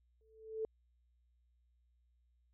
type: tone with exponential growth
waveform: sine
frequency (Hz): 440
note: A4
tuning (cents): 0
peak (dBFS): -33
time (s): 0.21-0.65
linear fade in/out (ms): 1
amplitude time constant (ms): 95
effects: added 60 Hz sine -70 dBFS peak until 2.53 s